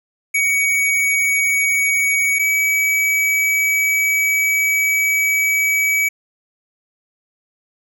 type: tone pair in turn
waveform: square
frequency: 2252 / 2279 Hz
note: C#7 / C#7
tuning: +27 / +47 cents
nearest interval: unison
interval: 20 cents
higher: second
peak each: -15 dBFS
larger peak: neither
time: 0.34-2.39 / 2.39-6.09 s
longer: second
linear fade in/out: 10 ms
effects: none